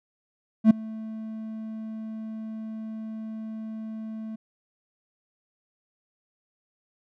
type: tone with ADSR envelope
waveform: triangle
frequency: 220 Hz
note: A3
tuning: in tune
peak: -7 dBFS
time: 0.64-4.36 s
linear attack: 64 ms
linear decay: 8 ms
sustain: -24 dB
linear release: 9 ms
effects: none